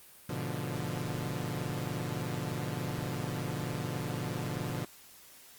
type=chord; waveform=sawtooth; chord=G# diminished seventh; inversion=none; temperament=equal; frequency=103.83 / 123.47 / 146.83 / 174.61 Hz; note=G#2 / B2 / D3 / F3; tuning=0 / 0 / 0 / 0 cents; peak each=-38 / -34 / -34 / -36 dBFS; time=0.29-4.85 s; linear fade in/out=5 ms; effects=white hiss -55 dBFS RMS until 5.58 s + Opus 32 kbps